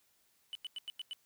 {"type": "tone bursts", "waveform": "triangle", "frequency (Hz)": 2987, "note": "F#7", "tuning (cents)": 16, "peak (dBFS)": -37, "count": 6, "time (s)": [0.53, 1.132], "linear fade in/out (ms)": 0, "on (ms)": 22, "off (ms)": 94, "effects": ["white hiss -72 dBFS RMS until 1.25 s"]}